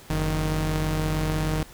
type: tone pair together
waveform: sawtooth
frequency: 46.29 / 155.56 Hz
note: F#1 / D#3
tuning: +2 / 0 cents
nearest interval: octave + major sixth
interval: 2098 cents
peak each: -23 / -21 dBFS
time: 0.1-1.63 s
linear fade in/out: 0 ms
effects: pink hiss -48 dBFS RMS until 1.73 s